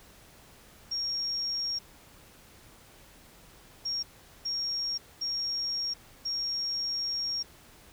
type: tone bursts at uneven times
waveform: sine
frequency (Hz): 5570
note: F8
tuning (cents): -5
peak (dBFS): -29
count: 5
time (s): 0.91-1.79 / 3.85-4.03 / 4.45-4.98 / 5.21-5.94 / 6.25-7.43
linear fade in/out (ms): 10
effects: pink hiss -55 dBFS RMS until 7.92 s